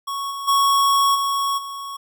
square tone with level steps, 1108.7 Hz, C#6, in tune, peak -25 / -28 / -15 / -20 / -30 dBFS, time 0.07-1.97 s, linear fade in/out 10 ms, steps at 0.3 / 0.47 / 1.14 / 1.57 s, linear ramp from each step 20 ms, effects none

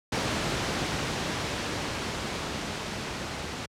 pink noise with level ramp, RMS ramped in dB -27 to -34 dBFS, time 0.12-3.66 s, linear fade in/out 5 ms, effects high-pass 80 Hz 12 dB/octave + low-pass 6000 Hz 12 dB/octave

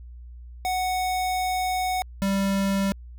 square tone pair in turn, 740 / 196 Hz, F#5 / G3, 0 / 0 cents, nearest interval octave + major seventh, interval 2300 cents, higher first, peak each -24 / -22 dBFS, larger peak second, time 0.65-2.02 / 2.22-2.92 s, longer first, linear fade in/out 0 ms, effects added 60 Hz sine -39 dBFS peak until 3.18 s

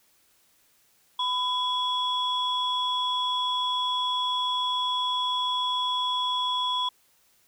sine tone pair together, 1000 / 3367 Hz, B5 / G#7, +21 / +23 cents, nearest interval octave + major sixth, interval 2102 cents, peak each -26 dBFS, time 1.19-6.89 s, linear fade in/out 5 ms, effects tanh soft clip ceiling -18 dBFS + white hiss -64 dBFS RMS until 7.47 s

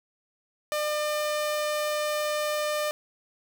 sawtooth tone, 601 Hz, D5, 40 cents sharp, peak -22 dBFS, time 0.72-2.91 s, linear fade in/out 0 ms, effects none

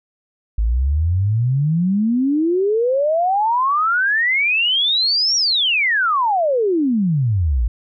sine exponential two-way sweep, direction up then down, 51.91 to 5730 to 51.91 Hz, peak -14 dBFS, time 0.58-7.68 s, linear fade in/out 5 ms, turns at 5.36 s, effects none

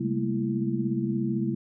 sine tone cluster, 134.1 / 198.4 / 214.6 / 232 / 333.8 Hz, C3 / G3 / A3 / A#3 / E4, +43 / +21 / -43 / -8 / +22 cents, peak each -31 dBFS, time 0-1.55 s, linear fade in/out 10 ms, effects none

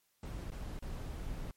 brown noise with dropouts, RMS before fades -41 dBFS, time 0.23-1.51 s, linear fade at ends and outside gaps 2 ms, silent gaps 0.503-0.518 / 0.791-0.824 s, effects white hiss -75 dBFS RMS until 1.56 s + MP3 64 kbps

